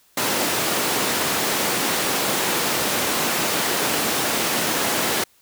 pink high-pass noise, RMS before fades -22 dBFS, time 0.17-5.24 s, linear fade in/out 5 ms, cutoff 250 Hz, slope 12 dB/octave, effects white hiss -58 dBFS RMS until 5.41 s

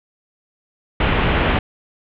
pink low-pass noise, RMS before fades -17 dBFS, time 1-1.59 s, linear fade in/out 5 ms, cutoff 3200 Hz, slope 48 dB/octave, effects none

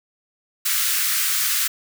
white high-pass noise, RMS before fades -21 dBFS, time 0.65-1.68 s, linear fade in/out 10 ms, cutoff 1200 Hz, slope 48 dB/octave, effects none

